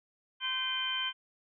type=harmonic tone with a mistuned harmonic; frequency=518 Hz; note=C5; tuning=17 cents flat; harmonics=2 / 3 / 4 / 5 / 6; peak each=-40 / -38 / -44 / -42 / -32 dBFS; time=0.4-1.13 s; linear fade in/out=50 ms; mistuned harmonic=5; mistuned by=-120 cents; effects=none

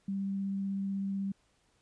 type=tone with vibrato; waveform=sine; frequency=196 Hz; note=G3; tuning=in tune; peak=-31 dBFS; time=0.08-1.32 s; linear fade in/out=5 ms; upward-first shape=triangle; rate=16 Hz; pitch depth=9 cents each way; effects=pink hiss -71 dBFS RMS until 1.81 s + resampled to 22050 Hz

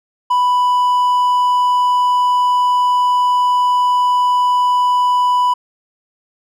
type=tone; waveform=triangle; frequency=990 Hz; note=B5; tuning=4 cents sharp; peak=-9 dBFS; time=0.3-5.54 s; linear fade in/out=10 ms; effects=none

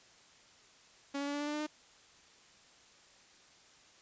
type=tone with pitch steps; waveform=sawtooth; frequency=280 / 283.3 / 286.5 / 289.9 / 293.2 / 296.6 / 300.1 / 303.6 Hz; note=C#4 / C#4 / D4 / D4 / D4 / D4 / D4 / D#4; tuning=+18 / +38 / -43 / -22 / -3 / +17 / +38 / -42 cents; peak=-31 dBFS; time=1.14-1.668 s; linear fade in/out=10 ms; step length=66 ms; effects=white hiss -61 dBFS RMS until 4.01 s + resampled to 16000 Hz

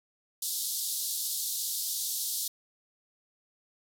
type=band-pass noise; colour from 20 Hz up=white; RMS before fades=-33 dBFS; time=0.42-2.48 s; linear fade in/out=5 ms; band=3600 to 15000 Hz; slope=48 dB/octave; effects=none

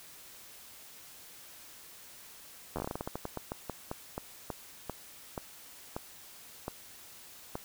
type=slowing click train; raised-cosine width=1 ms; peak=-21 dBFS; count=24; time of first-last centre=2.76-7.554 s; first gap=11 ms; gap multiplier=1.22; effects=white hiss -52 dBFS RMS until 7.64 s

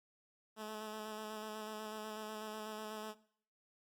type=tone with vibrato; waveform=10% pulse; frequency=215.3 Hz; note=A3; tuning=37 cents flat; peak=-35 dBFS; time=0.56-3.15 s; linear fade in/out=50 ms; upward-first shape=square; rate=8.1 Hz; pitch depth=17 cents each way; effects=noise-tail reverb RT60 0.6 s tail -19 dB re dry + Opus 48 kbps

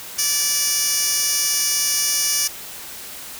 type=tone with high-pass filter; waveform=15% pulse; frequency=581 Hz; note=D5; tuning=19 cents flat; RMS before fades=-20 dBFS; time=0.18-2.48 s; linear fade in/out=10 ms; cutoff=5400 Hz; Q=1.3; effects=white hiss -35 dBFS RMS until 3.39 s

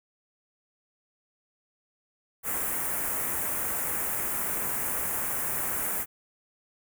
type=band-stop noise; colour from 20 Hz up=white; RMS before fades=-30 dBFS; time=2.43-6.06 s; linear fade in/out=50 ms; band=2100 to 8400 Hz; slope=24 dB/octave; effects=none

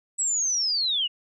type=linear sweep; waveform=sine; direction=down; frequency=7910 to 2794 Hz; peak=-22 dBFS; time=0.18-1.08 s; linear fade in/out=20 ms; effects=none

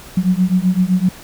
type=beating tone pair; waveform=sine; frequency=180 / 187.8 Hz; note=F#3 / F#3; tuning=-47 / +26 cents; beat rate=7.8 Hz; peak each=-15 dBFS; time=0.17-1.09 s; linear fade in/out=5 ms; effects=pink hiss -38 dBFS RMS until 1.23 s

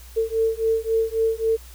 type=beating tone pair; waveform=sine; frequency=446.9 / 450.6 Hz; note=A4 / A4; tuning=+27 / +41 cents; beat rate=3.7 Hz; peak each=-22 dBFS; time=0.16-1.57 s; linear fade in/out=20 ms; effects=added 60 Hz sine -41 dBFS peak until 1.74 s + white hiss -48 dBFS RMS until 1.74 s

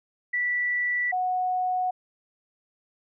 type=tone pair in turn; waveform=sine; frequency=1962 / 734.9 Hz; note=B6 / F#5; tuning=-12 / -12 cents; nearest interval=octave + perfect fourth; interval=1700 cents; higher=first; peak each=-23 dBFS; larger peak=neither; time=0.33-1.12 / 1.12-1.91 s; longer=neither; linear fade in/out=10 ms; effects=none

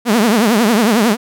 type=tone with vibrato; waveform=sawtooth; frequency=222.2 Hz; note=A3; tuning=17 cents sharp; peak=-6 dBFS; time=0.05-1.17 s; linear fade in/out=50 ms; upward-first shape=triangle; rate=11 Hz; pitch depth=220 cents each way; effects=none

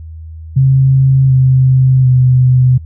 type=tone with pitch steps; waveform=sine; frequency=133.6 / 130.47 / 127.42 Hz; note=C3 / C3 / C3; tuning=+36 / -5 / -45 cents; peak=-5 dBFS; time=0.56-2.78 s; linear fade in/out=10 ms; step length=740 ms; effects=noise-tail reverb RT60 0.1 s tail -24 dB re dry + added 80 Hz sine -26 dBFS peak until 2.85 s

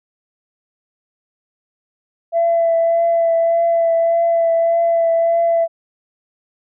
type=tone with vibrato; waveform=sine; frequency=670 Hz; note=E5; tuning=28 cents sharp; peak=-11 dBFS; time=2.32-5.68 s; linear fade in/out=50 ms; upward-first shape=triangle; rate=1.7 Hz; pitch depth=18 cents each way; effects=tanh soft clip ceiling -8 dBFS

